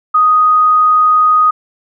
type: tone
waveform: sine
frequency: 1246 Hz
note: D#6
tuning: 2 cents sharp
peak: -6 dBFS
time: 0.14-1.51 s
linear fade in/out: 10 ms
effects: none